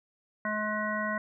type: harmonic tone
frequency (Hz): 212.5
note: G#3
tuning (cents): +40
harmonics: 1 / 3 / 5 / 7 / 9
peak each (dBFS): -35 / -35 / -35 / -35 / -35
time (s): 0.45-1.18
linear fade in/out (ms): 2
effects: none